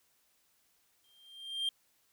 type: tone with exponential growth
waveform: triangle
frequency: 3184 Hz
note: G7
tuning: 26 cents sharp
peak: -27 dBFS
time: 1.04-1.69 s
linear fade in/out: 2 ms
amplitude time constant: 140 ms
effects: white hiss -72 dBFS RMS until 2.12 s